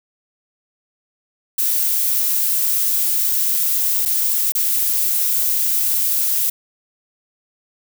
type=noise with dropouts; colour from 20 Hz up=violet; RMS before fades=-18 dBFS; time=1.58-6.5 s; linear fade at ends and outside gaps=5 ms; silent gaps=4.053-4.057 / 4.521-4.55 s; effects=none